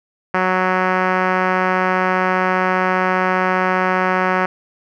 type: tone with low-pass filter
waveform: 5% pulse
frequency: 185 Hz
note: F#3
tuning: in tune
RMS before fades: -17 dBFS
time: 0.34-4.46 s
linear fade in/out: 5 ms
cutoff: 1700 Hz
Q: 1
effects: none